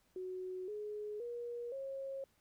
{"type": "tone with pitch steps", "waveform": "sine", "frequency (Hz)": [370, 420.1, 477.1, 541.7], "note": ["F#4", "G#4", "A#4", "C#5"], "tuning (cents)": [0, 20, 40, -40], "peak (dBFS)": -40, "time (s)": [0.16, 2.24], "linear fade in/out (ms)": 2, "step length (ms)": 520, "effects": ["pink hiss -74 dBFS RMS until 2.4 s"]}